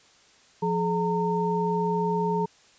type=tone cluster; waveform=sine; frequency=175 / 424.2 / 915 Hz; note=F3 / G#4 / A#5; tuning=+4 / +37 / -32 cents; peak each=-27 dBFS; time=0.62-2.46 s; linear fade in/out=10 ms; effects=white hiss -57 dBFS RMS until 2.78 s + resampled to 16000 Hz